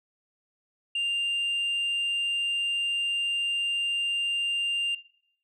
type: tone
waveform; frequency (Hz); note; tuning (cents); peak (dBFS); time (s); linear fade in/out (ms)
sine; 2794; F7; 0; -23; 0.95-4.95; 5
effects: noise-tail reverb RT60 0.7 s tail -19 dB re dry + tanh soft clip ceiling -24 dBFS